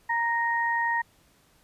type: tone pair together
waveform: sine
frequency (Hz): 932.3 / 1864.6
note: A#5 / A#6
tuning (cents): 0 / 0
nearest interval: octave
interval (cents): 1200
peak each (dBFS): -26 / -26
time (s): 0.09-1.02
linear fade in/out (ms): 10
effects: pink hiss -62 dBFS RMS until 1.63 s + resampled to 32000 Hz